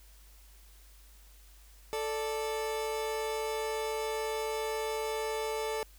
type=tone pair together; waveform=30% pulse; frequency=440 / 587.3 Hz; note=A4 / D5; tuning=0 / 0 cents; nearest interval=perfect fourth; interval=500 cents; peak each=-30 / -37 dBFS; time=1.93-5.83 s; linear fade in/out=0 ms; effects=added 50 Hz sine -54 dBFS peak until 5.98 s + white hiss -61 dBFS RMS until 5.98 s